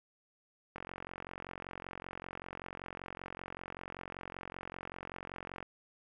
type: click train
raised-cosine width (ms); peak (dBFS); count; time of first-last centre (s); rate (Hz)
0.5; -27; 221; 0.76-5.627; 45.2
effects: none